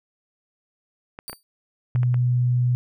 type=clicks; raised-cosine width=0.5 ms; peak=-21 dBFS; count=6; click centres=1.189 / 1.297 / 1.33 / 1.959 / 2.032 / 2.143 s
type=tone with exponential decay; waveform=15% pulse; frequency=4626 Hz; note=D8; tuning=27 cents flat; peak=-24 dBFS; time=1.28-1.43 s; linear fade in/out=0 ms; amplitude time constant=32 ms
type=tone; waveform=sine; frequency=123.47 Hz; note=B2; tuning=in tune; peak=-17 dBFS; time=1.95-2.75 s; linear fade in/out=0 ms
effects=none